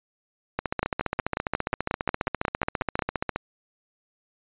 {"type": "two click trains", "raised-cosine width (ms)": 0.5, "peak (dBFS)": [-10, -9], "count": [42, 13], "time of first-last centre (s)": [[0.59, 3.36], [0.83, 2.992]], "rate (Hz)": [14.8, 5.55], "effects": ["resampled to 8000 Hz"]}